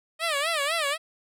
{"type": "tone with vibrato", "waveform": "10% pulse", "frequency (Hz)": 614, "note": "D#5", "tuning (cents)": -23, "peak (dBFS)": -16, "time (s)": [0.19, 0.98], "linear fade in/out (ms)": 50, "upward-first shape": "sine", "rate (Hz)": 4, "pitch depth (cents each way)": 170, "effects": ["low-pass 12000 Hz 12 dB/octave"]}